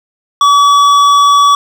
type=tone with hard clipping; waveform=sine; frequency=1141 Hz; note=C#6; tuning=50 cents sharp; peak=-6 dBFS; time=0.41-1.55 s; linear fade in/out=2 ms; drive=10 dB; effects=none